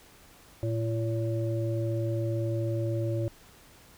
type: harmonic tone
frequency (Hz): 113.4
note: A#2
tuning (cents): -47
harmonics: 1 / 3 / 5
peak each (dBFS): -28 / -33 / -35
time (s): 0.63-3.28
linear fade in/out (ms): 0
effects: pink hiss -55 dBFS RMS until 3.97 s